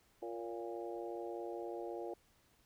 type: harmonic tone with a mistuned harmonic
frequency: 116.54 Hz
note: A#2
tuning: in tune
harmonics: 3 / 4 / 5 / 6 / 7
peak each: -44 / -46 / -48 / -50 / -51 dBFS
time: 0.22-2.14 s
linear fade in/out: 5 ms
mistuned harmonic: 5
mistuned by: -34 cents
effects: pink hiss -71 dBFS RMS until 2.65 s